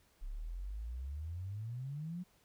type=exponential sweep; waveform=sine; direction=up; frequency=32.7 to 185 Hz; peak=-39 dBFS; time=0.21-2.24 s; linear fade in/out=20 ms; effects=pink hiss -70 dBFS RMS until 2.44 s